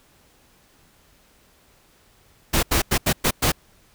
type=noise bursts at uneven times; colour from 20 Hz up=pink; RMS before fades=-19 dBFS; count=6; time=2.53-2.63 / 2.71-2.82 / 2.91-2.98 / 3.06-3.13 / 3.24-3.31 / 3.42-3.52 s; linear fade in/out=10 ms; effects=pink hiss -57 dBFS RMS until 3.94 s